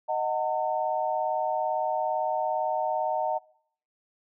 sine chord, D# diminished, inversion none, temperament equal with one note detuned, 622.3 / 740 / 900 Hz, D#5 / F#5 / A5, 0 / 0 / +39 cents, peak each -29 dBFS, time 0.08-3.39 s, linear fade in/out 20 ms, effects noise-tail reverb RT60 0.6 s tail -22 dB re dry

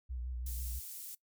sine tone with vibrato, 61.74 Hz, B1, in tune, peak -37 dBFS, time 0.09-0.8 s, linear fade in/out 20 ms, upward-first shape sine, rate 6.1 Hz, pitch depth 56 cents each way
pink high-pass noise, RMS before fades -46 dBFS, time 0.46-1.15 s, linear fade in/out 5 ms, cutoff 10000 Hz, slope 12 dB/octave
effects noise-tail reverb RT60 0.1 s tail -20 dB re dry

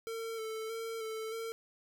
square tone with vibrato, 447.3 Hz, A4, 28 cents sharp, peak -38 dBFS, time 0.07-1.52 s, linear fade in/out 0 ms, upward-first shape square, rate 1.6 Hz, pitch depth 24 cents each way, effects none

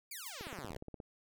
5% pulse exponential sweep, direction down, 2449 to 57.9 Hz, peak -33 dBFS, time 0.11-0.77 s, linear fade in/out 5 ms
violet noise with exponential decay, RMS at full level -41 dBFS, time 0.26-0.39 s, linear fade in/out 5 ms, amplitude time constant 28 ms
click train, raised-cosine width 2 ms, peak -32 dBFS, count 11, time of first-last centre 0.41-1.002 s, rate 16.9 Hz
effects none

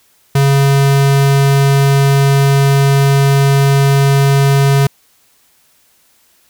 square tone, 138.59 Hz, C#3, in tune, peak -8 dBFS, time 0.35-4.87 s, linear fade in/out 5 ms, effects white hiss -53 dBFS RMS until 6.49 s

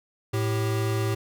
square tone pair together, 110 / 391.6 Hz, A2 / G4, 0 / -2 cents, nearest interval octave + minor seventh, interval 2198 cents, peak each -25 / -31 dBFS, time 0.33-1.15 s, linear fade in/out 10 ms, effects none

